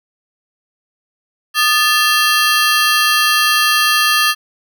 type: ring-modulated tone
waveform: 20% pulse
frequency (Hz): 1485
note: F#6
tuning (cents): +6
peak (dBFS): -3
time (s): 1.54-4.35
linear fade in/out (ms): 50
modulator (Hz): 258
effects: none